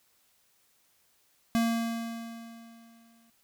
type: tone with exponential decay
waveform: square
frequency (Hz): 230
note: A#3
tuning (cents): -23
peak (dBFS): -23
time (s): 1.55-3.3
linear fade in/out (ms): 0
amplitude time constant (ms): 380
effects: white hiss -68 dBFS RMS until 3.43 s